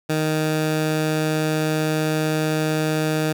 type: tone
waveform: 15% pulse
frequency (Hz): 155.56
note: D#3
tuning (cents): 0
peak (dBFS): -13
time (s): 0.09-3.33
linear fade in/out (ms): 10
effects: none